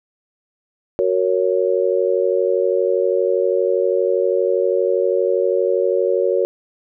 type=chord; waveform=sine; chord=F# major; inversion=none; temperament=just; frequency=370 / 462.5 / 555 Hz; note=F#4 / A#4 / C#5; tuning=0 / -14 / +2 cents; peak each=-19 dBFS; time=0.99-6.45 s; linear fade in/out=0 ms; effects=none